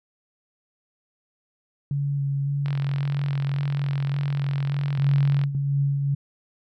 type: tone with vibrato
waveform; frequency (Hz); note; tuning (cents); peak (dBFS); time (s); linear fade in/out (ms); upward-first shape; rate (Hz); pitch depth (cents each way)
sine; 140.4; C#3; +22; -22; 1.91-5.55; 2; square; 1.8; 13
type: click train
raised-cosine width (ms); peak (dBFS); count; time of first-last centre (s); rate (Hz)
0.3; -20; 121; 2.66-5.438; 43.2
type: tone with tremolo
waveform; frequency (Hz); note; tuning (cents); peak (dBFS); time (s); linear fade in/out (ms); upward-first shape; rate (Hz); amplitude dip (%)
sine; 140.2; C#3; +20; -18; 4.98-6.15; 10; triangle; 2.7; 40
effects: none